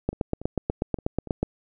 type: two click trains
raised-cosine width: 2 ms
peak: -10 / -24 dBFS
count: 12 / 5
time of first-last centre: 0.09-1.43 / 0.13-1.273 s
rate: 8.21 / 3.5 Hz
effects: none